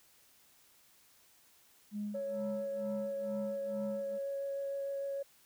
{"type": "tone with tremolo", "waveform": "sine", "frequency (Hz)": 207.7, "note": "G#3", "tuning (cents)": 0, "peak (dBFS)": -34, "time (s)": [1.91, 4.19], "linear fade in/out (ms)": 50, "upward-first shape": "sine", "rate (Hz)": 2.2, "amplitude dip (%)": 90}
{"type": "tone with vibrato", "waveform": "sine", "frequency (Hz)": 554.4, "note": "C#5", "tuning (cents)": 0, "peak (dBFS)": -34, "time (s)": [2.14, 5.23], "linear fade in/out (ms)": 10, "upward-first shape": "triangle", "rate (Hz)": 6.6, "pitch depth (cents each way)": 9}
{"effects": ["tanh soft clip ceiling -30 dBFS", "white hiss -65 dBFS RMS until 5.45 s"]}